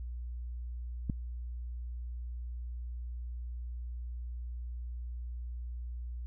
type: click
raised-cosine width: 5 ms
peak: -19 dBFS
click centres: 1.098 s
effects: added 60 Hz sine -37 dBFS peak until 6.26 s